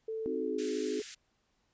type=tone with pitch glide; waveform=sine; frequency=442.9 to 423.6 Hz; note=A4 to G#4; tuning=+11 to +34 cents; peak=-34 dBFS; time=0.08-1.02 s; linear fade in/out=5 ms; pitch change=-77 cents; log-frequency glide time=0.35-0.58 s
type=chord; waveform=sine; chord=C diminished; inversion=none; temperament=equal; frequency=261.6 / 311.1 / 370 Hz; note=C4 / Eb4 / Gb4; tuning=0 / 0 / 0 cents; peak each=-38 dBFS; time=0.26-1 s; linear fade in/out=0 ms
type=high-pass noise; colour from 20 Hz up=white; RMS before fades=-43 dBFS; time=0.58-1.15 s; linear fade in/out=10 ms; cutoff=1500 Hz; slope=48 dB/octave
effects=pink hiss -75 dBFS RMS until 1.73 s + resampled to 16000 Hz